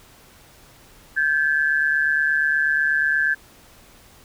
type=tone pair together; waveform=sine; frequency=1568 / 1716.3 Hz; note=G6 / A6; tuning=0 / -44 cents; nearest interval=major second; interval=156 cents; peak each=-19 / -21 dBFS; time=1.16-3.35 s; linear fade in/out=20 ms; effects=pink hiss -50 dBFS RMS until 4.24 s